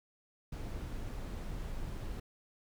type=noise; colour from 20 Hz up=brown; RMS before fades=-40 dBFS; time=0.52-2.2 s; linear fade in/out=5 ms; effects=none